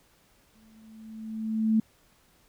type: tone with exponential growth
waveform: sine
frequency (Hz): 220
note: A3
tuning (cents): 0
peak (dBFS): -18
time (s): 0.55-1.8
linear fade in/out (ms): 5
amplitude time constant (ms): 270
effects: pink hiss -63 dBFS RMS until 2.48 s